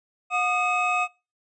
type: tone cluster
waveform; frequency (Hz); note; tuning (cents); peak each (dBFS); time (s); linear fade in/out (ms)
triangle; 723 / 1227 / 2561; F#5 / D#6 / D#7; -40 / -25 / +49; -24; 0.3-1.08; 50
effects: noise-tail reverb RT60 0.3 s tail -23 dB re dry + resampled to 22050 Hz